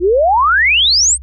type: exponential sweep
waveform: sine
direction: up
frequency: 332 to 8870 Hz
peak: -8 dBFS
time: 0-1.18 s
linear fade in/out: 50 ms
effects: added 65 Hz sine -29 dBFS peak until 1.22 s